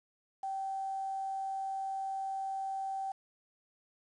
sine tone with quantisation, 775 Hz, G5, 20 cents flat, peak -34 dBFS, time 0.43-3.12 s, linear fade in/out 5 ms, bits 9, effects resampled to 22050 Hz

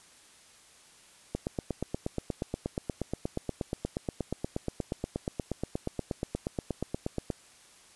click train, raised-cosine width 2 ms, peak -17 dBFS, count 51, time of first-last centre 1.35-7.302 s, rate 8.4 Hz, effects white hiss -57 dBFS RMS until 7.95 s + resampled to 24000 Hz

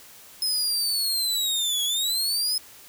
sawtooth linear two-way sweep, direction down then up, 5140 to 3322 to 5140 Hz, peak -20 dBFS, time 0.42-2.58 s, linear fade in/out 2 ms, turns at 1.84 s, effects white hiss -48 dBFS RMS until 2.88 s

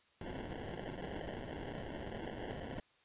white noise with sample-and-hold, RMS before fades -44 dBFS, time 0.21-2.8 s, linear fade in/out 2 ms, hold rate 1225 Hz, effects white hiss -70 dBFS RMS until 3.04 s + resampled to 8000 Hz

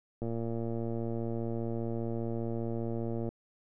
click train, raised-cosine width 2 ms, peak -23 dBFS, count 354, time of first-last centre 0.22-3.29 s, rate 115 Hz, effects none

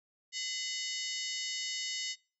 harmonic tone with a mistuned harmonic, 740 Hz, F#5, in tune, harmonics 3 / 4 / 5 / 6 / 7 / 8 / 9 / 10, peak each -42 / -41 / -44 / -42 / -42 / -46 / -45 / -45 dBFS, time 0.32-2.16 s, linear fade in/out 50 ms, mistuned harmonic 3, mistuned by -150 cents, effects noise-tail reverb RT60 0.4 s tail -26 dB re dry

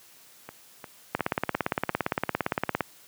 two click trains, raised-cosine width 0.5 ms, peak -23 / -9 dBFS, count 5 / 30, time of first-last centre 0.49-1.898 / 1.15-2.807 s, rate 2.84 / 17.5 Hz, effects white hiss -54 dBFS RMS until 3.07 s + high-pass 100 Hz 12 dB/octave

